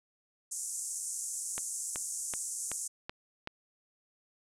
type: band-pass noise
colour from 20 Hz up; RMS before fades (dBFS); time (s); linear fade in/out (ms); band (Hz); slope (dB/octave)
pink; -38; 0.51-2.88; 10; 6500 to 10000; 48
type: click train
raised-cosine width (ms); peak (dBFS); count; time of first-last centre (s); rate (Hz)
0.3; -21; 6; 1.58-3.474; 2.64
effects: none